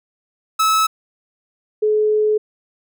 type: tone pair in turn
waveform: 45% pulse / sine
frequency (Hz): 1298 / 426.8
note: E6 / G#4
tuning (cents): -27 / +47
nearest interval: octave + perfect fifth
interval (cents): 1926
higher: first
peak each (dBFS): -13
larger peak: neither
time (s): 0.59-0.87 / 1.82-2.38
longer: second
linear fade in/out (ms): 10
effects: none